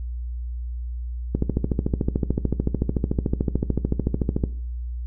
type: click train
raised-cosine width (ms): 3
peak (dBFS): -8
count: 43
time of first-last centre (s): 1.35-4.438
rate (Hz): 13.6
effects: noise-tail reverb RT60 0.5 s tail -17 dB re dry + added 60 Hz sine -27 dBFS peak until 5.06 s